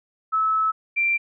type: tone pair in turn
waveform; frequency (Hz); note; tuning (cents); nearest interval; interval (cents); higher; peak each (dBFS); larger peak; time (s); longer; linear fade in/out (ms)
sine; 1300 / 2360; E6 / D7; -24 / +8; minor seventh; 1032; second; -18; neither; 0.32-0.72 / 0.96-1.18; first; 20
effects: none